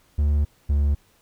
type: tone pair in turn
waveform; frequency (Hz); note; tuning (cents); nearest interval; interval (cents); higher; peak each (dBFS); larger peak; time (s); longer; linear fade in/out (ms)
triangle; 73.3 / 71.92; D2 / D2; -3 / -36; unison; 33; first; -15; neither; 0.18-0.45 / 0.69-0.95; first; 10
effects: pink hiss -60 dBFS RMS until 1.21 s